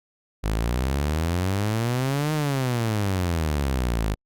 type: exponential two-way sweep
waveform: sawtooth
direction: up then down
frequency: 50.9 to 156 to 50.9 Hz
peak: -18 dBFS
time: 0.43-4.15 s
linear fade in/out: 20 ms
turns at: 2.33 s
effects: Opus 48 kbps